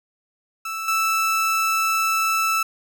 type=tone with level steps; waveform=30% pulse; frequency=1318.5 Hz; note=E6; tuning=in tune; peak=-24 / -16 dBFS; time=0.65-2.63 s; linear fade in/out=5 ms; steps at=0.88 s; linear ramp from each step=2 ms; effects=none